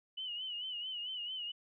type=tone with vibrato; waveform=sine; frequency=2960 Hz; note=F#7; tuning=in tune; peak=-38 dBFS; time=0.17-1.52 s; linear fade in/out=10 ms; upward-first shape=sine; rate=4.5 Hz; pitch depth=75 cents each way; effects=none